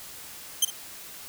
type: tone with echo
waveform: 15% pulse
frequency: 3136 Hz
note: G7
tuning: in tune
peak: -11 dBFS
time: 0.62-0.65 s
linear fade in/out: 5 ms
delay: 54 ms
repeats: 1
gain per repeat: -13 dB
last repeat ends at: 0.704 s
effects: white hiss -43 dBFS RMS until 1.28 s